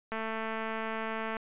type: click train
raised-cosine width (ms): 0.5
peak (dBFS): -21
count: 278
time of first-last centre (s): 0.12-1.368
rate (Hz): 222
effects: resampled to 8000 Hz